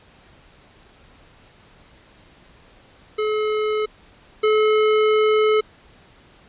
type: tone pair in turn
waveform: square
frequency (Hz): 428.2 / 430.2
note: A4 / A4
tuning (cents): -47 / -39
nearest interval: unison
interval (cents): 8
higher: second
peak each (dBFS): -20 / -15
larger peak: second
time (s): 3.18-3.86 / 4.43-5.61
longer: second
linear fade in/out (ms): 10
effects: pink hiss -51 dBFS RMS until 6.48 s + resampled to 8000 Hz